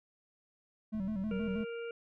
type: tone with vibrato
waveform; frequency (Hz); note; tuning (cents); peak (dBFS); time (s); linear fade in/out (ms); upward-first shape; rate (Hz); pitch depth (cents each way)
triangle; 203.7; G#3; -33; -31; 0.92-1.65; 20; square; 6.3; 110
type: click train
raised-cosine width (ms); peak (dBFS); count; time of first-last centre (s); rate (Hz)
5; -38; 28; 0.95-1.609; 41
type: harmonic tone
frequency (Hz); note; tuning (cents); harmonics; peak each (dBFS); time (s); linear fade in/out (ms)
466.2; A#4; 0; 1 / 3 / 5 / 6; -38 / -48 / -52 / -54; 1.31-1.91; 2
effects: none